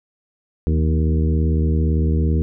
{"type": "harmonic tone with a mistuned harmonic", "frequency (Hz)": 77.78, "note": "D#2", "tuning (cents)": 0, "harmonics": [1, 2, 3, 4, 5, 6], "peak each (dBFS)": [-16, -22, -26, -28, -30, -32], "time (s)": [0.67, 2.42], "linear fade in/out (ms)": 0, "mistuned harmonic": 2, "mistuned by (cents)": 60, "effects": []}